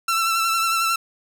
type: tone with vibrato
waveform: sawtooth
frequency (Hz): 1339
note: E6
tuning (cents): +27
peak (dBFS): -15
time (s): 0.08-0.96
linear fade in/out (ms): 5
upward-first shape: sine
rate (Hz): 11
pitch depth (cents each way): 28
effects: none